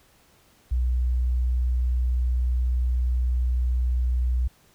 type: tone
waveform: sine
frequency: 61.74 Hz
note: B1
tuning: in tune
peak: -20 dBFS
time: 0.71-4.48 s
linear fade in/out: 10 ms
effects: pink hiss -59 dBFS RMS until 4.74 s